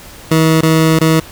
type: tone with dropouts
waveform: 20% pulse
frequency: 160 Hz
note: D#3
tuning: 49 cents sharp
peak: -3 dBFS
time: 0.31-1.2 s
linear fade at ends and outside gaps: 5 ms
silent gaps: 0.611-0.629 / 0.99-1.01 s
effects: pink hiss -35 dBFS RMS until 1.31 s